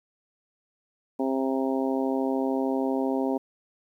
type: harmonic tone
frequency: 133.1 Hz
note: C3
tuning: 30 cents sharp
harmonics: 2 / 3 / 4 / 5 / 6 / 7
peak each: -26 / -30 / -32 / -34 / -36 / -37 dBFS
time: 1.19-3.38 s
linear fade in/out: 10 ms
effects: 10-bit